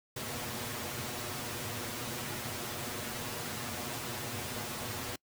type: noise with comb filter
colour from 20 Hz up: pink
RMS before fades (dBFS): -38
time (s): 0.16-5.16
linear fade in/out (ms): 5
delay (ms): 8.3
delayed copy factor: +0.8
effects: noise-tail reverb RT60 0.1 s tail -26 dB re dry + high-pass 80 Hz 12 dB/octave